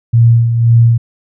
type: tone with tremolo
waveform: sine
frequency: 116.6 Hz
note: A#2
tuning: 1 cent sharp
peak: -3 dBFS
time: 0.13-0.98 s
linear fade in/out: 10 ms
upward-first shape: sine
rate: 1.9 Hz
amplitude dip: 55%
effects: none